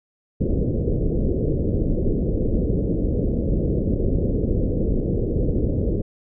pink low-pass noise, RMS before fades -21 dBFS, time 0.4-6.02 s, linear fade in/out 10 ms, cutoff 520 Hz, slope 48 dB/octave, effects none

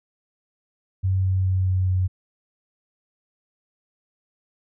sine tone with pitch steps, 94.6 / 94.06 / 93.51 / 92.97 / 92.44 Hz, F#2 / F#2 / F#2 / F#2 / F#2, +39 / +29 / +19 / +9 / -1 cents, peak -18 dBFS, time 1.03-2.08 s, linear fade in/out 20 ms, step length 210 ms, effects none

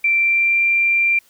sine tone with pitch glide, 2349 to 2369 Hz, D7 to D7, 0 to +14 cents, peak -13 dBFS, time 0.04-1.19 s, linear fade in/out 5 ms, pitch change +14 cents, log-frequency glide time 0.14-0.62 s, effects white hiss -55 dBFS RMS until 1.29 s

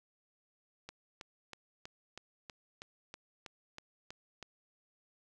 click train, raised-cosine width 0.2 ms, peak -28 dBFS, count 12, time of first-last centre 0.89-4.427 s, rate 3.11 Hz, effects none

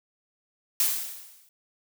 blue noise with exponential decay, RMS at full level -21 dBFS, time 0.8-1.49 s, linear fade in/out 1 ms, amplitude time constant 150 ms, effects none

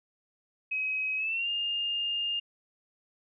sine tone with pitch glide, 2541 to 2819 Hz, D#7 to F7, +36 to +16 cents, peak -28 dBFS, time 0.71-2.4 s, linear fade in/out 10 ms, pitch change +180 cents, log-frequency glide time 1.17-1.49 s, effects none

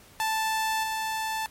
sawtooth tone with level steps, 880 Hz, A5, in tune, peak -21 / -24 dBFS, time 0.2-1.46 s, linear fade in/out 0 ms, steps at 0.83 s, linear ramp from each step 10 ms, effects pink hiss -53 dBFS RMS until 1.5 s + MP3 64 kbps

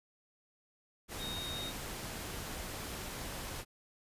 sine tone in noise, 3729 Hz, A#7, in tune, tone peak -40 dBFS, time 1.18-1.73 s, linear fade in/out 50 ms, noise pink, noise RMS -42 dBFS, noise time 1.08-3.65 s, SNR -1 dB, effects resampled to 32000 Hz

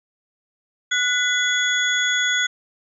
sine tone cluster, 1469 / 2005 / 3397 / 6690 Hz, F#6 / B6 / G#7 / G#8, -13 / +26 / +38 / +12 cents, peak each -21 / -24 / -23 / -28 dBFS, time 0.91-2.47 s, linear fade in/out 10 ms, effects none

